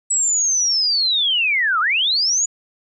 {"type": "linear two-way sweep", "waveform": "sine", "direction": "down then up", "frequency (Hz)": [7902, 1200, 6970], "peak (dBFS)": -15, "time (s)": [0.1, 2.46], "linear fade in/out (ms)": 10, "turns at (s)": 1.8, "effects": []}